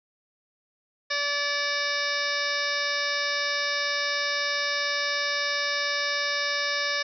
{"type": "harmonic tone with a mistuned harmonic", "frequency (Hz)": 577, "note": "D5", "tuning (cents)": -31, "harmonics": [1, 2, 3, 4, 5, 6, 7, 8, 9, 10], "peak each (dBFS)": [-34, -35, -29, -33, -39, -35, -40, -37, -32, -41], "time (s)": [1.1, 7.03], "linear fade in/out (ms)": 10, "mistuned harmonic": 6, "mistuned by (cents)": 100, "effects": []}